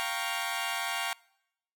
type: chord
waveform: 15% pulse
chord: G half-diminished seventh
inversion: third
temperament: equal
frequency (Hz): 698.5 / 784 / 932.3 / 1108.7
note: F5 / G5 / Bb5 / Db6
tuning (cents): 0 / 0 / 0 / 0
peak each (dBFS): -30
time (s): 0-1.13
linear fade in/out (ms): 0
effects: noise-tail reverb RT60 0.8 s tail -24 dB re dry